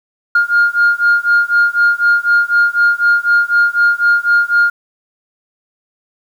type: beating tone pair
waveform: sine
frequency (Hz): 1412 / 1416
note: F6 / F6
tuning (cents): +19 / +23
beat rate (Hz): 4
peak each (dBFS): -11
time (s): 0.35-4.7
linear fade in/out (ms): 5
effects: tanh soft clip ceiling -4 dBFS + 7-bit